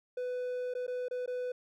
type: tone with dropouts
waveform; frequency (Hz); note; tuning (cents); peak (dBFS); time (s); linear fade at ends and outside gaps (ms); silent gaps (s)
triangle; 498.3; B4; +15; -31; 0.17-1.52; 5; 0.739-0.75 / 0.867-0.878 / 1.084-1.11 / 1.261-1.276
effects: none